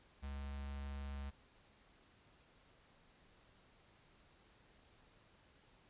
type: tone with notch filter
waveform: square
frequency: 69.5 Hz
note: C#2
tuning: 5 cents sharp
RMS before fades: -45 dBFS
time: 0.22-1.31 s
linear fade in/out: 20 ms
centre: 380 Hz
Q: 1.1
effects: pink hiss -68 dBFS RMS until 5.89 s + resampled to 8000 Hz